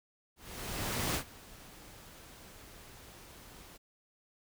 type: noise with ADSR envelope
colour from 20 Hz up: pink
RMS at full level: -32 dBFS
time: 0.36-3.78 s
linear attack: 790 ms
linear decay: 85 ms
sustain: -21 dB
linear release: 19 ms
effects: none